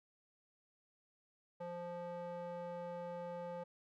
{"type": "tone with band-pass filter", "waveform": "square", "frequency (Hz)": 174.4, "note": "F3", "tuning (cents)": -2, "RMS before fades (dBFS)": -45, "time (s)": [1.6, 3.64], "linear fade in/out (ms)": 10, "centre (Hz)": 650, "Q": 3.2, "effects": []}